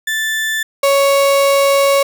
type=tone pair in turn; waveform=35% pulse; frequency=1760 / 555.6 Hz; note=A6 / C#5; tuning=0 / +4 cents; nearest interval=octave + minor sixth; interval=1996 cents; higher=first; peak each=-14 / -8 dBFS; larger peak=second; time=0.07-0.63 / 0.83-2.03 s; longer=second; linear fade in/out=5 ms; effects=none